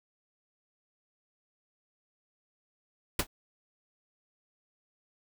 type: noise with exponential decay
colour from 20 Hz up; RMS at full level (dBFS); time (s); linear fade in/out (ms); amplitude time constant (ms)
pink; -20; 3.19-3.27; 5; 16
effects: none